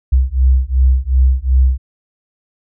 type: beating tone pair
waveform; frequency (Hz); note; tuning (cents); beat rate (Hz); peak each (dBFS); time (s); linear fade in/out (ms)
sine; 63.4 / 66.1; B1 / C2; +46 / +18; 2.7; -12; 0.12-1.78; 10
effects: none